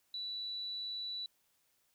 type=tone; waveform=sine; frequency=3951 Hz; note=B7; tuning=in tune; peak=-38 dBFS; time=0.14-1.26 s; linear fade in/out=2 ms; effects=white hiss -75 dBFS RMS until 1.94 s